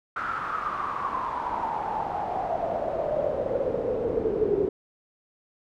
brown noise with band-pass filter sweep, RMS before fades -28 dBFS, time 0.16-4.69 s, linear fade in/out 5 ms, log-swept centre 1400 to 390 Hz, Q 8.6, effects none

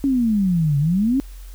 sine exponential two-way sweep, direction down then up, 282.9 to 138.6 to 282.9 Hz, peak -15 dBFS, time 0.04-1.2 s, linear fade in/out 0 ms, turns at 0.78 s, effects added 44 Hz sine -34 dBFS peak until 1.54 s + white hiss -50 dBFS RMS until 1.54 s

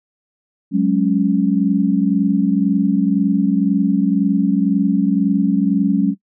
sine chord, F# suspended second, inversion none, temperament equal with one note detuned, 185.75 / 207.7 / 277.2 Hz, F#3 / G#3 / C#4, +7 / 0 / 0 cents, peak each -17 dBFS, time 0.71-6.15 s, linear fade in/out 50 ms, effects noise-tail reverb RT60 0.1 s tail -20 dB re dry

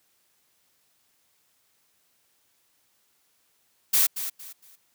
blue noise with echo, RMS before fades -20 dBFS, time 3.93-4.07 s, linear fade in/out 10 ms, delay 230 ms, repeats 3, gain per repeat -11 dB, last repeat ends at 4.76 s, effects white hiss -68 dBFS RMS until 4.94 s + high-pass 60 Hz 12 dB/octave

